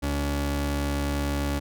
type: tone pair together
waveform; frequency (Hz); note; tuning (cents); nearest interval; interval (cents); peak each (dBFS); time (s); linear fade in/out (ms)
sawtooth; 71.05 / 142.1; C#2 / C#3; +43 / +43; octave; 1200; -22 / -23; 0.02-1.6; 20
effects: none